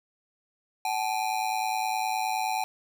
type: ring-modulated tone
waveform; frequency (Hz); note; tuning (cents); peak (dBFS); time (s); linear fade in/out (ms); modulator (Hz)
square; 809; G#5; -46; -24; 0.85-2.64; 0; 54.8
effects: none